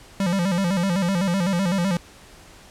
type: tone with vibrato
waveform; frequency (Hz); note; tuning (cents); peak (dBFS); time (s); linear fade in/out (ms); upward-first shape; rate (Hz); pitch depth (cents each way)
square; 184.3; F#3; -7; -20; 0.2-1.97; 2; square; 7.9; 110
effects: pink hiss -47 dBFS RMS until 2.7 s + low-pass 10000 Hz 12 dB/octave